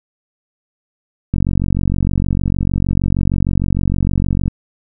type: click train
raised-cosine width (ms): 5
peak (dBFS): -4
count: 147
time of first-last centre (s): 1.34-4.48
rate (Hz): 46.5
effects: none